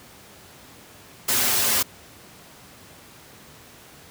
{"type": "noise with comb filter", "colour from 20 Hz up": "white", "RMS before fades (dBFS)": -21, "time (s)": [1.28, 1.83], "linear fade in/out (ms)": 10, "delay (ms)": 6.2, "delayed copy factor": -0.95, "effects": ["pink hiss -47 dBFS RMS until 4.1 s", "high-pass 80 Hz 12 dB/octave"]}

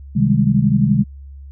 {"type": "chord", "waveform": "sine", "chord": "Ab major seventh", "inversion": "first", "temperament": "equal", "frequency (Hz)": [130.81, 155.56, 196, 207.7], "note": ["C3", "Eb3", "G3", "Ab3"], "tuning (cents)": [0, 0, 0, 0], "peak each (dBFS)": [-17, -18, -18, -16], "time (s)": [0.15, 1.04], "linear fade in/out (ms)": 20, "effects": ["added 69 Hz sine -33 dBFS peak until 1.51 s"]}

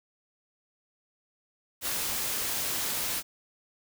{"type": "noise", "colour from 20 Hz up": "white", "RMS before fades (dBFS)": -31, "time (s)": [1.81, 3.23], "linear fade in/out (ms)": 50, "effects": []}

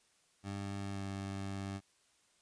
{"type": "tone with pitch glide", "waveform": "20% pulse", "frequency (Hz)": [99.4, 97.97], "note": ["G2", "G2"], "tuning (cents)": [25, -1], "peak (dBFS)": -34, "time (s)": [0.43, 1.81], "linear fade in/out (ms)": 50, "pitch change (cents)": -26, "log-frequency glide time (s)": [0.88, 1.01], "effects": ["white hiss -71 dBFS RMS until 2.41 s", "resampled to 22050 Hz"]}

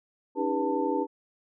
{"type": "tone cluster", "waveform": "sine", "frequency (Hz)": [283.2, 314.4, 400.8, 489, 890], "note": ["C#4", "D#4", "G4", "B4", "A5"], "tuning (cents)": [37, 18, 38, -17, 20], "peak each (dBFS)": -31, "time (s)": [0.35, 1.07], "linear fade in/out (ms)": 50, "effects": []}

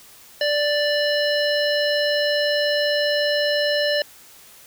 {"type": "harmonic tone", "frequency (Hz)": 587.3, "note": "D5", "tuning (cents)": 0, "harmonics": [1, 3, 5, 7, 9], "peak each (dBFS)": [-20, -25, -27, -28, -30], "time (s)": [0.41, 4.02], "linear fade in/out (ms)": 2, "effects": ["white hiss -47 dBFS RMS until 4.66 s"]}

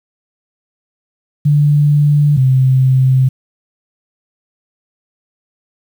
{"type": "tone pair in turn", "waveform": "sine", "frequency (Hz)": [146.83, 130.81], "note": ["D3", "C3"], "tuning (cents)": [0, 0], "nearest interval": "major second", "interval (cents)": 200, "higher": "first", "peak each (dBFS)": -7, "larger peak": "neither", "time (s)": [[1.45, 2.37], [2.37, 3.29]], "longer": "neither", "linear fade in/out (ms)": 10, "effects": ["7-bit"]}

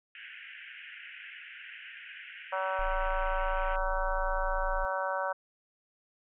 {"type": "band-pass noise", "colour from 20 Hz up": "pink", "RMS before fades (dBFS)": -47, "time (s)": [0.15, 3.76], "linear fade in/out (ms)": 2, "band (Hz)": [1500, 3000], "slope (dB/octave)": 96}
{"type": "harmonic tone", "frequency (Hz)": 189.5, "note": "F#3", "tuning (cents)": 42, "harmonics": [3, 4, 5, 6, 7, 8], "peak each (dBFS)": [-34, -38, -35, -39, -39, -37], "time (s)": [2.52, 5.33], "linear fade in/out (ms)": 10}
{"type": "tone", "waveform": "sine", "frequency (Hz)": 27.65, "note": "A0", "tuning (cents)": 9, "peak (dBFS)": -31, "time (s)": [2.79, 4.85], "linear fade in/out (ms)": 0}
{"effects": []}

